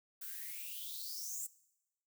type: noise with high-pass filter sweep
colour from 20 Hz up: violet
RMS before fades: -44 dBFS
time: 0.21-1.47 s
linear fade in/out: 10 ms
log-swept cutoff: 1400 to 7800 Hz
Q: 8.8
effects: noise-tail reverb RT60 0.9 s tail -20 dB re dry